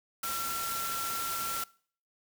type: tone in noise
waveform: sine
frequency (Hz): 1357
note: E6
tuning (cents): +50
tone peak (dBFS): -35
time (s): 0.23-1.64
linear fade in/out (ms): 5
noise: white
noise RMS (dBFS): -36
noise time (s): 0.23-1.64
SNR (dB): -2
effects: noise-tail reverb RT60 0.5 s tail -23 dB re dry